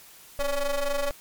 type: ring-modulated tone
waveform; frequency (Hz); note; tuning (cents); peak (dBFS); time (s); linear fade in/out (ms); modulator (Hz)
45% pulse; 280; C#4; +18; -21; 0.39-1.11; 2; 292
effects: white hiss -50 dBFS RMS until 1.2 s + MP3 96 kbps